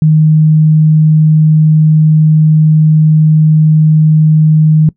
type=tone; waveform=sine; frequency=155.5 Hz; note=D#3; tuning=1 cent flat; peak=-3 dBFS; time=0.02-4.89 s; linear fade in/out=2 ms; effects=noise-tail reverb RT60 0.1 s tail -21 dB re dry